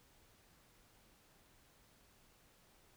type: silence
effects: pink hiss -68 dBFS RMS until 2.96 s